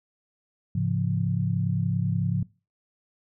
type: tone cluster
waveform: sine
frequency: 105.8 / 136.3 / 173.2 Hz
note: G#2 / C#3 / F3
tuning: +33 / -29 / -14 cents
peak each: -27 dBFS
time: 0.75-2.43 s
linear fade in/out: 5 ms
effects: noise-tail reverb RT60 0.3 s tail -22 dB re dry